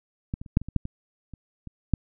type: clicks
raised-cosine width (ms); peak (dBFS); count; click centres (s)
5; -16 / -24 / -30 / -6 / -23 / -23 / -9 / -20 / -28 / -26 / -8; 11; 0.339 / 0.415 / 0.462 / 0.571 / 0.616 / 0.686 / 0.763 / 0.854 / 1.337 / 1.673 / 1.937
effects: none